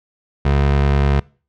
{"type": "tone", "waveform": "25% pulse", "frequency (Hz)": 70.3, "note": "C#2", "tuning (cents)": 25, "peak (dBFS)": -9, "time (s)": [0.45, 1.2], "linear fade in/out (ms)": 5, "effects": ["noise-tail reverb RT60 0.4 s tail -24 dB re dry", "low-pass 3000 Hz 12 dB/octave"]}